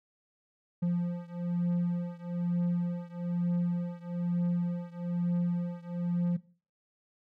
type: beating tone pair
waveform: triangle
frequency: 174.1 / 175.2 Hz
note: F3 / F3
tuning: -5 / +6 cents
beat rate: 1.1 Hz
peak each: -29 / -30 dBFS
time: 0.82-6.37 s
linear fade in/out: 10 ms
effects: noise-tail reverb RT60 0.4 s tail -19 dB re dry